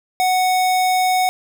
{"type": "tone", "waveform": "square", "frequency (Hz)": 740, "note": "F#5", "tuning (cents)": 0, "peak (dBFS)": -15, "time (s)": [0.2, 1.29], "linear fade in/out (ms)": 0, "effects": []}